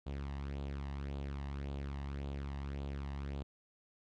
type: tone with flanger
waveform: sawtooth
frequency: 69.8 Hz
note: C#2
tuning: 13 cents sharp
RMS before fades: -41 dBFS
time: 0.06-3.43 s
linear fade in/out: 10 ms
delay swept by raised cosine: 0.26 to 1.07 ms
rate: 1.8 Hz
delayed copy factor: +0.55
effects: low-pass 4000 Hz 12 dB/octave